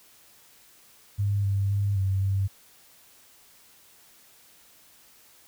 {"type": "tone with pitch steps", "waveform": "sine", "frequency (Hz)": [101, 98.8, 100.5, 96.2, 97.5], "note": ["G#2", "G2", "G2", "G2", "G2"], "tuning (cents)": [-48, 14, 44, -32, -9], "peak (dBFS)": -22, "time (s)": [1.18, 2.48], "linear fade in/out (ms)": 20, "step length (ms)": 260, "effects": ["white hiss -56 dBFS RMS until 5.47 s"]}